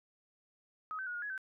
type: tone with pitch steps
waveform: sine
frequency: 1265 / 1538 / 1451 / 1430 / 1677 / 1539 Hz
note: D#6 / G6 / F#6 / F6 / G#6 / G6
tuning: +28 / -33 / -34 / +41 / +16 / -32 cents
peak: -37 dBFS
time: 0.91-1.378 s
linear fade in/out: 0 ms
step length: 78 ms
effects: none